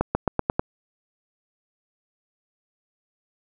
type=accelerating click train; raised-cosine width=1 ms; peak=-6 dBFS; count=6; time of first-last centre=0.01-0.595 s; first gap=140 ms; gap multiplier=0.91; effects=none